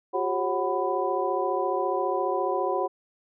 sine tone cluster, 360.5 / 395.1 / 544 / 743 / 995 Hz, F#4 / G4 / C#5 / F#5 / B5, -45 / +14 / -33 / +7 / +13 cents, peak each -30 dBFS, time 0.13-2.88 s, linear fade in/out 20 ms, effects none

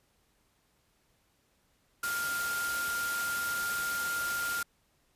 sine tone in noise, 1400 Hz, F6, 4 cents sharp, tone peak -31 dBFS, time 2.03-4.63 s, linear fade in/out 5 ms, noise white, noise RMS -37 dBFS, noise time 2.03-4.63 s, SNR +3 dB, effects pink hiss -71 dBFS RMS until 5.15 s + resampled to 32000 Hz

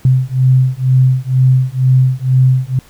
sine beating tone pair, 128.5 / 130.6 Hz, C3 / C3, -31 / -3 cents, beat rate 2.1 Hz, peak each -11 dBFS, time 0.05-2.79 s, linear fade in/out 2 ms, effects pink hiss -45 dBFS RMS until 2.89 s

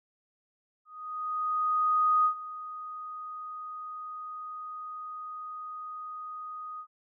sine tone with ADSR envelope, 1244.5 Hz, D#6, in tune, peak -20 dBFS, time 0.85-6.87 s, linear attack 1400 ms, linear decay 90 ms, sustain -17 dB, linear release 74 ms, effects none

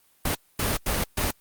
pink noise bursts at uneven times, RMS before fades -25 dBFS, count 4, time 0.25-0.35 / 0.59-0.77 / 0.86-1.04 / 1.17-1.31 s, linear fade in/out 5 ms, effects white hiss -62 dBFS RMS until 1.4 s + Opus 32 kbps

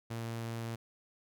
sawtooth tone, 115 Hz, A#2, 23 cents flat, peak -33 dBFS, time 0.1-0.76 s, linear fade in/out 10 ms, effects none

